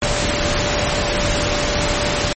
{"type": "tone in noise", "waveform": "sine", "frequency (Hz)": 587.3, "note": "D5", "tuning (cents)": 0, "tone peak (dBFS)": -24, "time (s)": [0.02, 2.33], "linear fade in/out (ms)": 2, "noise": "pink", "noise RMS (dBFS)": -19, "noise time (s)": [0.02, 2.33], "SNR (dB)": -8, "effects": ["MP3 32 kbps"]}